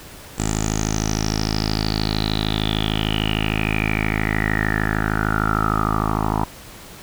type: tone with low-pass filter sweep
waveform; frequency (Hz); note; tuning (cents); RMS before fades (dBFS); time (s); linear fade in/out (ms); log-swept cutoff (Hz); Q
10% pulse; 53.2; G#1; +42; -21; 0.38-6.45; 5; 7600 to 1000; 9.5
effects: pink hiss -40 dBFS RMS until 7.02 s